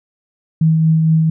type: tone with tremolo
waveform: sine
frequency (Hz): 160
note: D#3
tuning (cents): +49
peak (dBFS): -8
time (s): 0.61-1.3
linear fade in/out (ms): 5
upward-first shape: triangle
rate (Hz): 4.3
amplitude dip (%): 30
effects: none